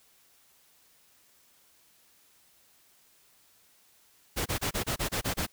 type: noise bursts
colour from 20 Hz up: pink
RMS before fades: -30 dBFS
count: 9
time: 4.36-5.467 s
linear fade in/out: 20 ms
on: 99 ms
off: 27 ms
effects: white hiss -63 dBFS RMS until 5.52 s